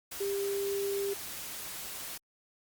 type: tone in noise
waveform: sine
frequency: 398.1 Hz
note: G4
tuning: 27 cents sharp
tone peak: -30 dBFS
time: 0.2-1.14 s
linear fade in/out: 10 ms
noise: white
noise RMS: -41 dBFS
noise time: 0.11-2.18 s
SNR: +8 dB
effects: Opus 48 kbps